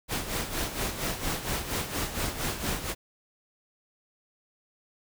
pink noise with tremolo, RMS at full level -29 dBFS, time 0.08-2.95 s, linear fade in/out 50 ms, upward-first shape sine, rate 4.3 Hz, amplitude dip 65%, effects none

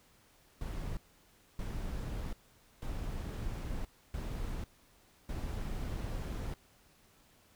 brown noise bursts at uneven times, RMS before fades -38 dBFS, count 5, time 0.61-0.97 / 1.59-2.33 / 2.82-3.85 / 4.14-4.64 / 5.29-6.54 s, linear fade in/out 2 ms, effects pink hiss -65 dBFS RMS until 7.55 s

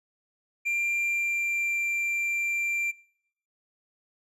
triangle tone with pitch glide, 2379 to 2364 Hz, D7 to D7, +22 to +11 cents, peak -23 dBFS, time 0.65-2.92 s, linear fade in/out 20 ms, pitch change -11 cents, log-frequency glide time 0.95-1.77 s, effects noise-tail reverb RT60 0.7 s tail -24 dB re dry + resampled to 32000 Hz

